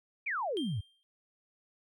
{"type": "exponential sweep", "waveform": "sine", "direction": "down", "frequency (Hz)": [2513, 87.31], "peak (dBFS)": -31, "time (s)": [0.26, 0.81], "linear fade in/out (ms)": 10}
{"type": "tone with exponential decay", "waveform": "triangle", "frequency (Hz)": 3179, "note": "G7", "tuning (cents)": 24, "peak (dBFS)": -34, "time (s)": [0.57, 1.03], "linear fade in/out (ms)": 0, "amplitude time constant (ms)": 100}
{"effects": []}